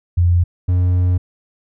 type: tone pair in turn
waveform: sine / triangle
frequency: 87.31 / 90.08 Hz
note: F2 / F#2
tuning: 0 / -46 cents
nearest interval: minor second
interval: 54 cents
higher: second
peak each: -10 dBFS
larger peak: neither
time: 0.17-0.44 / 0.68-1.18 s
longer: second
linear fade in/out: 10 ms
effects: none